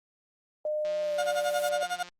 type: tone with pitch glide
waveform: sine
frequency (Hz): 607 to 588.4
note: D#5 to D5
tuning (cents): -43 to +3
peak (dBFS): -27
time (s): 0.65-1.83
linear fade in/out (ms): 2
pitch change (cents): -54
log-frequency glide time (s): 1.02-1.17
type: noise with exponential growth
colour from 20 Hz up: violet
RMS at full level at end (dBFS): -34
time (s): 0.67-1.69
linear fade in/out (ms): 0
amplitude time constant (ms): 220
type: click train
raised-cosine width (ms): 0.2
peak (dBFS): -29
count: 220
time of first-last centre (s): 0.85-2.087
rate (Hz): 177
type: tone with tremolo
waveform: 30% pulse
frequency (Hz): 715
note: F5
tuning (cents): +41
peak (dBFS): -24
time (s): 1.18-2.03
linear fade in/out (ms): 5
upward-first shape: sine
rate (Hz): 11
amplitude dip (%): 95
effects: low-pass 11000 Hz 12 dB/octave + Opus 32 kbps